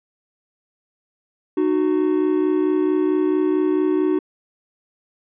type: tone pair together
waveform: triangle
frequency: 305.5 / 370 Hz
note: D#4 / F#4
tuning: -32 / 0 cents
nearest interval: minor third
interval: 332 cents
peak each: -17 dBFS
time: 1.57-4.19 s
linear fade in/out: 5 ms
effects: resampled to 8000 Hz